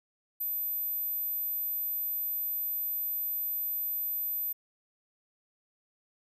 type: tone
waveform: sine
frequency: 13690 Hz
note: A9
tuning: 49 cents flat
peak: -30 dBFS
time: 0.4-4.53 s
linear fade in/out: 10 ms
effects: none